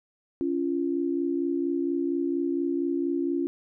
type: tone pair together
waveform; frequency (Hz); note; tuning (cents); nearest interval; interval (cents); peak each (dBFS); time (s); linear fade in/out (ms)
sine; 279.5 / 343.8; C#4 / F4; +14 / -27; major third; 359; -27; 0.41-3.47; 0
effects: none